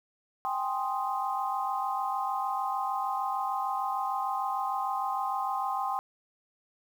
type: chord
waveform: sine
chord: Ab major seventh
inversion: third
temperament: equal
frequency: 784 / 830.6 / 1046.5 / 1244.5 Hz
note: G5 / Ab5 / C6 / Eb6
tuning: 0 / 0 / 0 / 0 cents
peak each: -32 / -37 / -32 / -37 dBFS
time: 0.45-5.99 s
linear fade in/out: 0 ms
effects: 9-bit